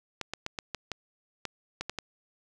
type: clicks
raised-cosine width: 0.2 ms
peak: -16 dBFS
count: 10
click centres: 0.213 / 0.336 / 0.464 / 0.588 / 0.747 / 0.917 / 1.453 / 1.81 / 1.896 / 1.987 s
effects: none